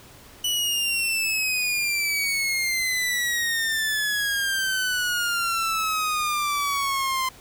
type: exponential sweep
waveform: sawtooth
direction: down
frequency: 2970 to 1037 Hz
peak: -19 dBFS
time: 0.44-7.29 s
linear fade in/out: 5 ms
effects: pink hiss -48 dBFS RMS until 7.4 s